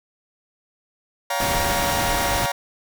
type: chord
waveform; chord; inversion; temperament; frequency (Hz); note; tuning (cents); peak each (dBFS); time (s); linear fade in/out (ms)
sawtooth; G half-diminished seventh; second; just; 564.5 / 705.6 / 784 / 940.8; Db5 / F5 / G5 / Bb5; +31 / +18 / 0 / +16; -24 / -23 / -27 / -22; 1.3-2.52; 5
type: noise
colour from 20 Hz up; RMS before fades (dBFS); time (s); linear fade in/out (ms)
pink; -25; 1.4-2.46; 0
effects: none